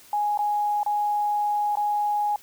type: tone with dropouts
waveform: sine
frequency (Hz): 830.6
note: G#5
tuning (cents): 0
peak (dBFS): -21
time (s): 0.13-2.36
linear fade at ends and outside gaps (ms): 2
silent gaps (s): 0.375-0.39 / 0.832-0.862 / 1.755-1.771
effects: white hiss -51 dBFS RMS until 2.42 s